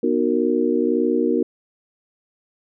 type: chord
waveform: sine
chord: B major seventh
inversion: none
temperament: just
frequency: 246.9 / 308.7 / 370.4 / 463 Hz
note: B3 / D#4 / F#4 / A#4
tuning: 0 / -14 / +2 / -12 cents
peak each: -22 dBFS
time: 0.03-1.43 s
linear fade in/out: 5 ms
effects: none